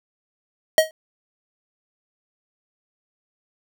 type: tone with exponential decay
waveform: square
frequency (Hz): 632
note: D#5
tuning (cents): +27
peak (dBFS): -8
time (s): 0.78-0.91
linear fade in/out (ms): 1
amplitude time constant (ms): 28
effects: none